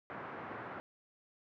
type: band-pass noise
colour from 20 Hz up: white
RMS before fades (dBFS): -45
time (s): 0.1-0.8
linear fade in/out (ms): 0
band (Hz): 100 to 1600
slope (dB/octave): 24
effects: none